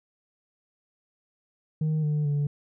sine tone with pitch steps, 155.56 / 150.17 / 144.98 Hz, D#3 / D3 / D3, 0 / +39 / -22 cents, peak -20 dBFS, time 1.81-2.47 s, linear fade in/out 5 ms, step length 220 ms, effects tanh soft clip ceiling -22 dBFS

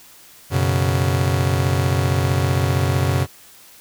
45% pulse chord, F# suspended fourth, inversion none, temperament just, 92.5 / 123.33 / 138.75 Hz, F#2 / B2 / C#3, 0 / -2 / +2 cents, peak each -20 / -22 / -21 dBFS, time 0.5-3.27 s, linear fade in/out 50 ms, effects white hiss -46 dBFS RMS until 3.8 s

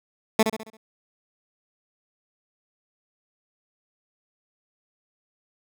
15% pulse tone with echo, 220 Hz, A3, in tune, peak -8 dBFS, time 0.39-0.43 s, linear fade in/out 5 ms, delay 68 ms, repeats 5, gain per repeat -7 dB, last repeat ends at 0.77 s, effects none

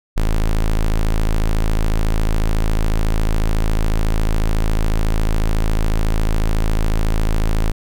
square tone, 27 Hz, A0, 32 cents flat, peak -14 dBFS, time 0.16-7.72 s, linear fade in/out 10 ms, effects none

